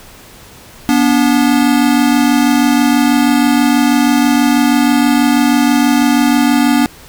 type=tone pair together; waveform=square; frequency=242.4 / 288.6 Hz; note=B3 / D4; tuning=-32 / -30 cents; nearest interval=minor third; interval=302 cents; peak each=-12 dBFS; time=0.89-6.86 s; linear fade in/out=0 ms; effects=pink hiss -38 dBFS RMS until 7.08 s